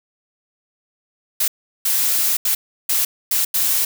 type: noise bursts at uneven times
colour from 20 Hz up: blue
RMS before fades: -18 dBFS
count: 6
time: 1.4-1.48 / 1.85-2.37 / 2.45-2.55 / 2.89-3.05 / 3.31-3.45 / 3.54-3.85 s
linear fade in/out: 5 ms
effects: none